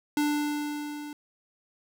square tone with level ramp, 295.2 Hz, D4, 9 cents sharp, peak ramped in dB -23 to -38 dBFS, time 0.17-1.13 s, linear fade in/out 2 ms, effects none

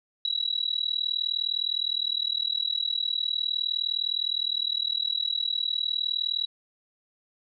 sine tone with amplitude modulation, 3898 Hz, B7, 23 cents flat, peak -21 dBFS, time 0.25-6.46 s, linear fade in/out 2 ms, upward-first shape sine, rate 39.6 Hz, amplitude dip 100%, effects none

